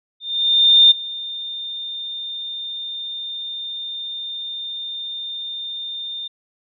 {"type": "tone with ADSR envelope", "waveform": "sine", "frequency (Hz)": 3617, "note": "A7", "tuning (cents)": 47, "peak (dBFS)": -6, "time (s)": [0.2, 6.28], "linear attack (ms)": 710, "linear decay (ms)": 13, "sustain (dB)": -20, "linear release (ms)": 10, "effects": []}